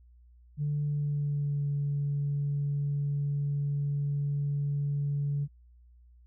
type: tone with pitch glide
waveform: sine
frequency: 146.83 to 143.23 Hz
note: D3 to D3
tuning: 0 to -43 cents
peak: -26 dBFS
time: 0.57-5.48 s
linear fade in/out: 50 ms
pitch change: -43 cents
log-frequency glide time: 0.82-1.67 s
effects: tanh soft clip ceiling -23 dBFS + added 60 Hz sine -54 dBFS peak until 6.26 s